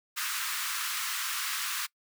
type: high-pass noise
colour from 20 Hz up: pink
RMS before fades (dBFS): -33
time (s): 0.16-1.87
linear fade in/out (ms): 20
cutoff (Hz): 1100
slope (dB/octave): 48
effects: noise-tail reverb RT60 0.1 s tail -23 dB re dry